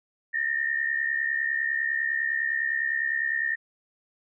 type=tone pair together; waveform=sine; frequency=1794.8 / 1864.7 Hz; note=A6 / A#6; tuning=+34 / 0 cents; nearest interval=minor second; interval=66 cents; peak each=-27 / -27 dBFS; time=0.33-3.56 s; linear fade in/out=20 ms; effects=none